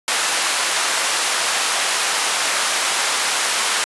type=high-pass noise; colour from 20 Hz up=pink; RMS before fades=-19 dBFS; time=0.08-3.84 s; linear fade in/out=0 ms; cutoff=900 Hz; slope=12 dB/octave; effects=resampled to 24000 Hz